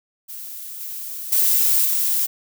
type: noise with level steps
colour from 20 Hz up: violet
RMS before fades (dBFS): -34 / -31 / -17 / -20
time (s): 0.28-2.27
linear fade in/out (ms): 20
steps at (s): 0.8 / 1.32 / 1.85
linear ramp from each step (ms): 5
effects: none